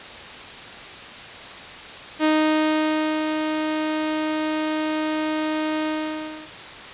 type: tone with ADSR envelope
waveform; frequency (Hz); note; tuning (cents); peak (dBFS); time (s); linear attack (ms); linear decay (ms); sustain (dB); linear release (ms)
sawtooth; 310.1; D#4; -6; -12; 2.19-6.51; 50; 990; -6; 650
effects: white hiss -37 dBFS RMS until 6.93 s + resampled to 8000 Hz